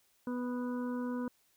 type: harmonic tone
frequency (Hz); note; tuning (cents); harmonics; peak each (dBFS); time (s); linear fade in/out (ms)
246.9; B3; 0; 1 / 2 / 4 / 5 / 6; -34 / -42 / -46 / -53 / -51; 0.27-1.28; 2
effects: white hiss -71 dBFS RMS until 1.56 s